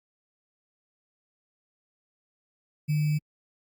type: tone with sample-and-hold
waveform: sine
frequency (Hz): 150.8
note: D3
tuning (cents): +46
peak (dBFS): -22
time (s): 2.88-3.19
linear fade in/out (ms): 20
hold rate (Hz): 2450
effects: Opus 48 kbps